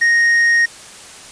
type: tone with tanh clipping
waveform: sine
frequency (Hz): 1864.7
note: A#6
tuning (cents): 0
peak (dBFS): -11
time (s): 0.01-0.66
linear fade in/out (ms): 10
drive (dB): 5
effects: white hiss -37 dBFS RMS until 1.31 s + resampled to 22050 Hz